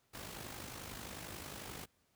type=noise with amplitude modulation; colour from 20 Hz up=pink; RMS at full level=-44 dBFS; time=0.13-1.86 s; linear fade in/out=20 ms; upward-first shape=sine; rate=51.2 Hz; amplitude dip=55%; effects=pink hiss -75 dBFS RMS until 2.15 s + high-pass 60 Hz 12 dB/octave